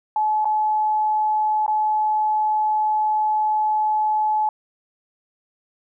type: tone with dropouts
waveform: sine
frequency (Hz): 857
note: A5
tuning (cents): -46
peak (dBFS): -17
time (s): 0.16-4.49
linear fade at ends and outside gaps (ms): 2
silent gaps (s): 0.446-0.454 / 1.664-1.679
effects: none